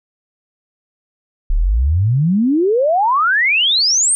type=exponential sweep; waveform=sine; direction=up; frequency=32.7 to 9060 Hz; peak=-11 dBFS; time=1.5-4.15 s; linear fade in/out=0 ms; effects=none